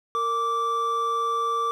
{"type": "tone pair together", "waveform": "triangle", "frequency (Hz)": [461.1, 1168], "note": ["A#4", "D6"], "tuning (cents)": [-19, -10], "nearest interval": "octave + major third", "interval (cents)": 1609, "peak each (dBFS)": [-29, -21], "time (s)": [0.15, 1.71], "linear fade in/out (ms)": 0, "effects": []}